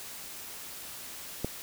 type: click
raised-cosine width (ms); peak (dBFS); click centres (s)
2; -16; 1.446
effects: white hiss -43 dBFS RMS until 1.62 s